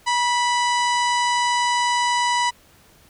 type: harmonic tone with a mistuned harmonic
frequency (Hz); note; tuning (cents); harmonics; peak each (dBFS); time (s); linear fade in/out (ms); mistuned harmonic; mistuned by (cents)
989; B5; +2; 1 / 2 / 3 / 4 / 5 / 6 / 7 / 8 / 9; -19 / -25 / -29 / -31 / -33 / -35 / -36 / -37 / -38; 0.06-2.51; 20; 1; -40
effects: pink hiss -53 dBFS RMS until 3.09 s